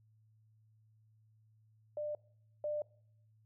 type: tone pair in turn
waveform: sine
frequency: 597 / 597 Hz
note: D5 / D5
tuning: +28 / +28 cents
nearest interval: unison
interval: 0 cents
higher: neither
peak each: -36 / -34 dBFS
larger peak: second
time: 1.97-2.15 / 2.64-2.82 s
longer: neither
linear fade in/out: 2 ms
effects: noise-tail reverb RT60 0.7 s tail -23 dB re dry + added 109 Hz sine -65 dBFS peak until 3.45 s